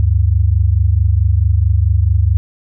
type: tone pair together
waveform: sine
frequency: 73.4 / 97.98 Hz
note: D2 / G2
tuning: 0 / 0 cents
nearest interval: perfect fourth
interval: 500 cents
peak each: -12 dBFS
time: 0-2.37 s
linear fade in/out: 0 ms
effects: none